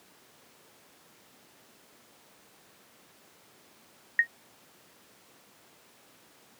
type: tone with exponential decay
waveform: sine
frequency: 1864.7 Hz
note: A#6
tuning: in tune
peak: -13 dBFS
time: 4.19-4.27 s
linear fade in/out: 2 ms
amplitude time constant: 17 ms
effects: pink hiss -58 dBFS RMS until 6.59 s + high-pass 200 Hz 12 dB/octave